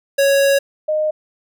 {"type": "tone pair in turn", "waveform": ["square", "sine"], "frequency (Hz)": [554.4, 615.6], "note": ["C#5", "D#5"], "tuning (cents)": [0, -19], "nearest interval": "major second", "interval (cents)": 181, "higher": "second", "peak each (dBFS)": [-12, -15], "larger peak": "first", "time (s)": [[0.18, 0.59], [0.88, 1.11]], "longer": "first", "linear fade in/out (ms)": 10, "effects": []}